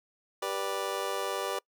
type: chord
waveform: 25% pulse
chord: G major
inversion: none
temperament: just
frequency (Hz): 392 / 490 / 588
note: G4 / B4 / D5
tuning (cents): 0 / -14 / +2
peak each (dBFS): -32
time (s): 0.42-1.59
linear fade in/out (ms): 5
effects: noise-tail reverb RT60 0.1 s tail -25 dB re dry